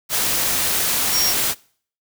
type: tone in noise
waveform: sine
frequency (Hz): 5588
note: F8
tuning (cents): 0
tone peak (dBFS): -18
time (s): 1.11-1.34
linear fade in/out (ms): 50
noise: white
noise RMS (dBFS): -20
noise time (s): 0.09-1.55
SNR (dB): -1
effects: noise-tail reverb RT60 0.5 s tail -23 dB re dry